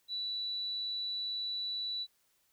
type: tone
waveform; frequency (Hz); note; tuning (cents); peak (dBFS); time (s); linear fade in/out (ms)
sine; 3951; B7; 0; -34; 0.08-2.07; 50
effects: white hiss -73 dBFS RMS until 2.52 s